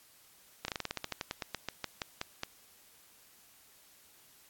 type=slowing click train; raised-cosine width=0.2 ms; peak=-17 dBFS; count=19; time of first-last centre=0.65-2.434 s; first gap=32 ms; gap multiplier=1.12; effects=white hiss -61 dBFS RMS until 4.49 s + AAC 64 kbps